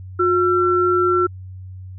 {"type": "tone pair together", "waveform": "sine", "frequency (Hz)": [359.7, 1351], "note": ["F#4", "E6"], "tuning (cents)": [-49, 42], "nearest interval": "octave + major seventh", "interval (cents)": 2291, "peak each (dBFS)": [-16, -17], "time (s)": [0.19, 1.27], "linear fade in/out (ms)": 10, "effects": ["added 93 Hz sine -32 dBFS peak until 1.98 s"]}